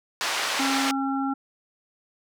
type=band-pass noise; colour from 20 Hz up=pink; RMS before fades=-27 dBFS; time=0.21-0.91 s; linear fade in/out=0 ms; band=880 to 6100 Hz; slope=12 dB/octave
type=harmonic tone; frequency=271.4 Hz; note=C#4; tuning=36 cents flat; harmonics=1 / 3 / 5; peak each=-25 / -30 / -32 dBFS; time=0.59-1.34 s; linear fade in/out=10 ms
effects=none